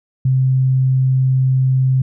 sine tone, 130.81 Hz, C3, in tune, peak -11 dBFS, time 0.25-2.02 s, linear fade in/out 5 ms, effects none

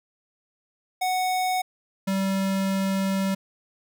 square tone pair in turn, 740 / 193.41 Hz, F#5 / G3, 0 / -23 cents, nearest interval octave + major seventh, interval 2323 cents, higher first, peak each -23 / -23 dBFS, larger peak neither, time 1.01-1.62 / 2.07-3.35 s, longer second, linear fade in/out 10 ms, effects none

